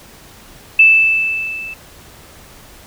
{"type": "tone with level ramp", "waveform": "sine", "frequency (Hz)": 2637, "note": "E7", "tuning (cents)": 0, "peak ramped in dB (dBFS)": [-3, -26], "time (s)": [0.79, 1.74], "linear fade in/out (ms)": 5, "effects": ["pink hiss -41 dBFS RMS until 2.86 s"]}